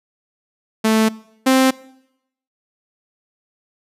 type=tone pair in turn; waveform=sawtooth; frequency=220 / 262.2 Hz; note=A3 / C4; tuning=0 / +4 cents; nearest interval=minor third; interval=304 cents; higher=second; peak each=-9 / -7 dBFS; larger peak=second; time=0.84-1.09 / 1.46-1.71 s; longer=neither; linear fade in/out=10 ms; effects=noise-tail reverb RT60 0.8 s tail -22 dB re dry + resampled to 32000 Hz